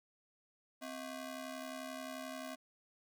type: ring-modulated tone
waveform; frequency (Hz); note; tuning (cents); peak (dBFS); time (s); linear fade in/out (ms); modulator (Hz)
sawtooth; 449.4; A4; +37; -36; 0.81-2.56; 20; 189
effects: none

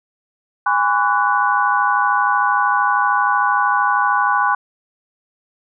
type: tone cluster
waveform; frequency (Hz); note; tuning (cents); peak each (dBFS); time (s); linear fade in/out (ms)
sine; 820 / 1016 / 1129 / 1481; G#5 / B5 / C#6 / F#6; -22 / +49 / +31 / +1; -19; 0.66-4.55; 5
effects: none

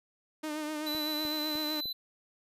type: tone with vibrato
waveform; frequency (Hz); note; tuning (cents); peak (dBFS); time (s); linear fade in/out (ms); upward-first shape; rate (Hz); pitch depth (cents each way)
sawtooth; 305.2; D#4; -33; -30; 0.43-1.81; 10; triangle; 7.9; 45
type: tone with pitch glide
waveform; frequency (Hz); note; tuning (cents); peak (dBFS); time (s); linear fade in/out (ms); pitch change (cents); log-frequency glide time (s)
square; 3985 to 4015; B7 to B7; +15 to +28; -34; 0.86-1.93; 10; +13; 1.1-1.3
type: click train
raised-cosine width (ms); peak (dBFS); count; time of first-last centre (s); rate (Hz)
2; -33; 4; 0.95-1.856; 3.31
effects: resampled to 32000 Hz

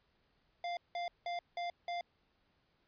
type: tone bursts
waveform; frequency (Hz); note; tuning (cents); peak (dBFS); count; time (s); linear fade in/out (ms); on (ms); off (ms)
square; 697; F5; -4; -37; 5; 0.64-2.01; 2; 130; 180
effects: pink hiss -75 dBFS RMS until 2.87 s + resampled to 11025 Hz

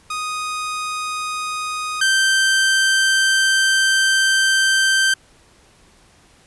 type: tone pair in turn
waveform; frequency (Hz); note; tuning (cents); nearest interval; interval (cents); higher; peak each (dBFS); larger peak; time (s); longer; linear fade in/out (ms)
sawtooth; 1244.5 / 1560.7; D#6 / G6; 0 / -8; major third; 392; second; -19 / -10; second; 0.1-2.01 / 2.01-5.14; second; 5
effects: pink hiss -52 dBFS RMS until 6.46 s + resampled to 24000 Hz

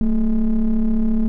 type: ring-modulated tone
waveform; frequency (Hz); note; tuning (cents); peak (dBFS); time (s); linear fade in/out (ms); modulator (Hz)
triangle; 102.8; G#2; -17; -9; 0.01-1.28; 0; 120
effects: none

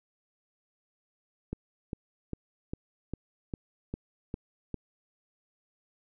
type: click train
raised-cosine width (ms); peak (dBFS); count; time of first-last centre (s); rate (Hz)
3; -21; 9; 1.53-4.743; 2.49
effects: none

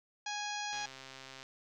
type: harmonic tone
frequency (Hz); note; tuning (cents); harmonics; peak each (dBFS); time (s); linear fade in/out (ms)
829; G#5; -3; 1 / 2 / 3 / 4 / 5 / 6 / 7 / 8; -40 / -43 / -45 / -46 / -47 / -48 / -48 / -49; 0.26-0.86; 5
type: click train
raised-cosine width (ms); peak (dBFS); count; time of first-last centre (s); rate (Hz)
0.2; -31; 94; 0.73-1.429; 133
effects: none

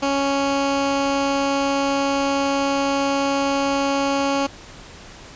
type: tone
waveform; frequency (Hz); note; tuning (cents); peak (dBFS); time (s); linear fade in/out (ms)
15% pulse; 277.2; C#4; 0; -12; 0.02-4.47; 10
effects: pink hiss -41 dBFS RMS until 5.35 s + resampled to 16000 Hz

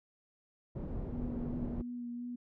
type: low-pass noise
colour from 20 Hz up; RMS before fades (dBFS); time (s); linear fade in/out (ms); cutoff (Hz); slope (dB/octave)
pink; -39; 0.75-1.82; 10; 380; 12
type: tone with vibrato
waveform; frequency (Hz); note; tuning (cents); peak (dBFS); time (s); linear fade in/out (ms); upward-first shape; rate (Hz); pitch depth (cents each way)
sine; 241.5; B3; -39; -38; 1.12-2.36; 10; sine; 2.8; 18
effects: none

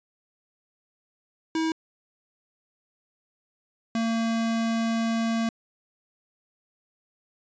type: tone pair in turn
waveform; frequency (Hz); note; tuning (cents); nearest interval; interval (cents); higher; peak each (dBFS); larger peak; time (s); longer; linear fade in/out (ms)
square; 321.7 / 227.5; E4 / A#3; -42 / -42; tritone; 600; first; -24; neither; 1.55-1.72 / 3.95-5.49; second; 2
effects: resampled to 16000 Hz

